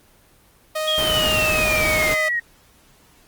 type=tone; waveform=sawtooth; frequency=622.3 Hz; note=D#5; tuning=in tune; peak=-18 dBFS; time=0.75-2.29 s; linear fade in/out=10 ms
type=exponential sweep; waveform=sine; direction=down; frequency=3322 to 1864.7 Hz; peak=-19 dBFS; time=0.87-2.4 s; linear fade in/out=10 ms
type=noise; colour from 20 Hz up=pink; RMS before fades=-25 dBFS; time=0.98-2.14 s; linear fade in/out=0 ms
effects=pink hiss -54 dBFS RMS until 3.27 s + Opus 24 kbps